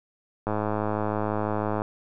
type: click train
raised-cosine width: 1 ms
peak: -13 dBFS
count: 144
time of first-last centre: 0.47-1.819 s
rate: 106 Hz
effects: none